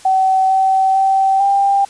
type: tone with pitch steps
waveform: sine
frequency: 761 / 766 / 773 / 794 Hz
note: F#5 / G5 / G5 / G5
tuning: +48 / -40 / -24 / +22 cents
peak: -10 dBFS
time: 0.05-1.85 s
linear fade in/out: 5 ms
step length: 450 ms
effects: white hiss -41 dBFS RMS until 1.89 s + resampled to 22050 Hz

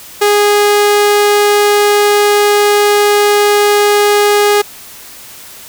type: tone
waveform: sawtooth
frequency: 412.7 Hz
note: G#4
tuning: 11 cents flat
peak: -3 dBFS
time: 0.21-4.62 s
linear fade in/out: 10 ms
effects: white hiss -33 dBFS RMS until 5.68 s

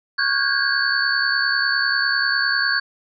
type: tone cluster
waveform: sine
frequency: 1107 / 1444 / 1571 / 1641 / 4470 Hz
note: C#6 / F#6 / G6 / G#6 / C#8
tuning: -3 / -43 / +3 / -21 / +14 cents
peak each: -29 / -26 / -23 / -21 / -23 dBFS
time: 0.18-2.8 s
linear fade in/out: 10 ms
effects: none

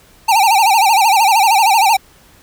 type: tone with vibrato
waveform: square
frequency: 841 Hz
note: G#5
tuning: 22 cents sharp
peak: -9 dBFS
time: 0.28-1.97 s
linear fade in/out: 10 ms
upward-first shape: sine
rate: 13 Hz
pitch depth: 170 cents each way
effects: pink hiss -47 dBFS RMS until 2.42 s

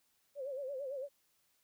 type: tone with vibrato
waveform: sine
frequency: 543 Hz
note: C#5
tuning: 36 cents flat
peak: -38 dBFS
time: 0.35-1.09 s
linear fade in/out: 50 ms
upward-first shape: sine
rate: 8.9 Hz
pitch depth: 110 cents each way
effects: white hiss -75 dBFS RMS until 1.63 s

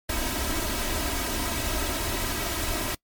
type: noise with comb filter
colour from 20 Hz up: pink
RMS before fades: -28 dBFS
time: 0.09-2.95 s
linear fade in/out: 5 ms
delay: 3.1 ms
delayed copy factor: +0.65
effects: noise-tail reverb RT60 0.1 s tail -24 dB re dry + MP3 96 kbps

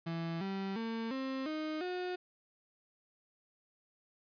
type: tone with pitch steps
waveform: 35% pulse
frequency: 166.1 / 194.13 / 226.9 / 265.2 / 310 / 362.3 Hz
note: E3 / G3 / A#3 / C4 / D#4 / F#4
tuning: +13 / -17 / -47 / +23 / -6 / -36 cents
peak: -34 dBFS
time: 0.06-2.16 s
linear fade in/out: 10 ms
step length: 350 ms
effects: resampled to 11025 Hz

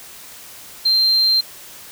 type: tone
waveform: sine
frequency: 4157 Hz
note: C8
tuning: 12 cents flat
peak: -11 dBFS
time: 0.85-1.41 s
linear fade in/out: 10 ms
effects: tanh soft clip ceiling -9 dBFS + white hiss -39 dBFS RMS until 1.91 s

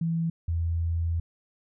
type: tone pair in turn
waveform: sine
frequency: 165.4 / 83.56 Hz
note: E3 / E2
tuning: +6 / +24 cents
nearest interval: octave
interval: 1182 cents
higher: first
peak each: -24 dBFS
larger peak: neither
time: 0.01-0.3 / 0.48-1.2 s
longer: second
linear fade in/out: 5 ms
effects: none

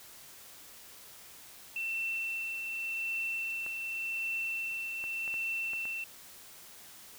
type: tone with tremolo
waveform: sine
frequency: 2688 Hz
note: E7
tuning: 33 cents sharp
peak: -31 dBFS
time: 1.76-6.04 s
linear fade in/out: 2 ms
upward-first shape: triangle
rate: 0.87 Hz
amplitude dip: 40%
type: clicks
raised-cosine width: 0.5 ms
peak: -32 dBFS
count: 6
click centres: 3.664 / 5.04 / 5.278 / 5.341 / 5.734 / 5.854 s
effects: white hiss -52 dBFS RMS until 7.18 s

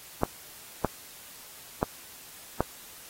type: clicks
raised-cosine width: 1 ms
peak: -9 dBFS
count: 4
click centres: 0.234 / 0.847 / 1.829 / 2.606 s
effects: white hiss -48 dBFS RMS until 3.09 s + AAC 48 kbps

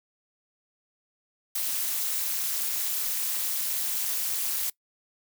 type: noise with amplitude modulation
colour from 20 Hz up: blue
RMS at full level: -25 dBFS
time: 1.55-4.7 s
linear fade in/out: 5 ms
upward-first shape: sine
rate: 253 Hz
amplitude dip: 90%
effects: noise-tail reverb RT60 0.1 s tail -22 dB re dry

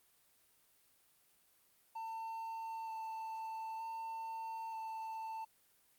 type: tone with vibrato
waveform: triangle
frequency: 895 Hz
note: A5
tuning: 29 cents sharp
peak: -39 dBFS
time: 1.95-5.45 s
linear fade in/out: 10 ms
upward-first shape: square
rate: 0.54 Hz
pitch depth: 10 cents each way
effects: white hiss -71 dBFS RMS until 5.98 s + Opus 32 kbps

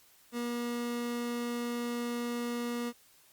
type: tone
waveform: 30% pulse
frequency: 239.1 Hz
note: A#3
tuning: 44 cents sharp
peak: -30 dBFS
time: 0.32-2.93 s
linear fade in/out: 50 ms
effects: white hiss -62 dBFS RMS until 3.32 s + Opus 48 kbps

